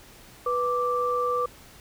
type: tone pair together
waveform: sine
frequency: 491.9 / 1173 Hz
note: B4 / D6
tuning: -7 / -2 cents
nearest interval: octave + minor third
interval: 1505 cents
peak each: -26 / -25 dBFS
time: 0.46-1.46 s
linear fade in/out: 5 ms
effects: pink hiss -50 dBFS RMS until 1.8 s